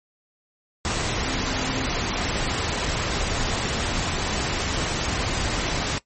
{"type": "tone in noise", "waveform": "sine", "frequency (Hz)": 261.6, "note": "C4", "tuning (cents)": 0, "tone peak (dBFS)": -33, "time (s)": [1.25, 1.86], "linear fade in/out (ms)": 0, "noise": "pink", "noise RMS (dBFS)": -25, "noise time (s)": [0.85, 5.98], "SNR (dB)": -11, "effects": ["noise-tail reverb RT60 0.1 s tail -17 dB re dry", "MP3 32 kbps"]}